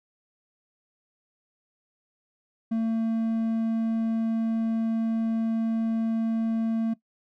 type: tone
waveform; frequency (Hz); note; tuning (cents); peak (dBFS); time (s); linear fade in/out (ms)
triangle; 225.4; A3; +42; -21; 2.71-6.94; 10
effects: noise-tail reverb RT60 0.1 s tail -18 dB re dry